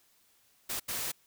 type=noise bursts at uneven times; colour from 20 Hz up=white; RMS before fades=-35 dBFS; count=2; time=0.69-0.8 / 0.88-1.12 s; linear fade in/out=10 ms; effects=white hiss -67 dBFS RMS until 1.26 s